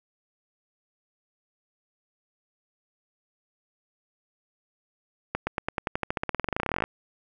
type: accelerating click train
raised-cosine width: 0.5 ms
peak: -11 dBFS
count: 29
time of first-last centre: 5.35-6.84 s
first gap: 120 ms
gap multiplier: 0.93
effects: none